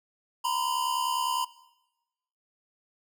square tone pair together, 946 / 1015.9 Hz, A#5 / B5, +25 / +49 cents, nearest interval minor second, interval 124 cents, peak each -30 / -29 dBFS, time 0.44-1.45 s, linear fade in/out 10 ms, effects noise-tail reverb RT60 1.0 s tail -20 dB re dry

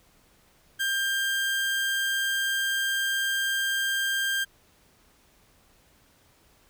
30% pulse tone, 1591 Hz, G6, 25 cents sharp, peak -22 dBFS, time 0.79-4.45 s, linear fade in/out 20 ms, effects pink hiss -61 dBFS RMS until 6.69 s

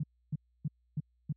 sine tone bursts, 150 Hz, D3, 37 cents sharp, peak -29 dBFS, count 5, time 0-1.325 s, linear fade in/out 5 ms, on 33 ms, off 290 ms, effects added 60 Hz sine -63 dBFS peak until 1.36 s + high-pass 80 Hz 12 dB/octave

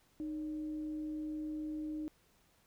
sine tone with frequency modulation, 307.1 Hz, D#4, 23 cents flat, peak -37 dBFS, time 0.2-2.08 s, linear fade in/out 0 ms, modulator 259 Hz, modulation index 0.2, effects pink hiss -70 dBFS RMS until 2.66 s

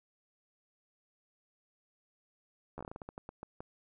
slowing click train, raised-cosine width 1 ms, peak -29 dBFS, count 14, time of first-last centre 2.78-3.605 s, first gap 12 ms, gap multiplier 1.25, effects none

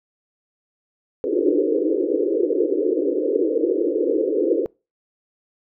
white band-pass noise, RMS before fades -20 dBFS, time 1.24-4.66 s, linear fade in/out 0 ms, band 290 to 510 Hz, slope 96 dB/octave, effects noise-tail reverb RT60 0.3 s tail -26 dB re dry

